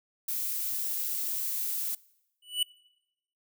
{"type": "noise", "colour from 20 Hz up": "violet", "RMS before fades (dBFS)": -32, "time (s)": [0.28, 1.95], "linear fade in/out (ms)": 5}
{"type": "tone with exponential growth", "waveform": "square", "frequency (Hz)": 2960, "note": "F#7", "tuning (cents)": 0, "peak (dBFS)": -22, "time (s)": [2.42, 2.63], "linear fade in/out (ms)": 5, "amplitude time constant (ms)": 45}
{"effects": ["noise-tail reverb RT60 0.9 s tail -23 dB re dry"]}